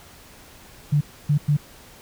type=tone bursts at uneven times; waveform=sine; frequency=146.83 Hz; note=D3; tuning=in tune; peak=-15 dBFS; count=3; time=0.92-1.01 / 1.29-1.38 / 1.48-1.57 s; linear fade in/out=10 ms; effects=pink hiss -47 dBFS RMS until 2.01 s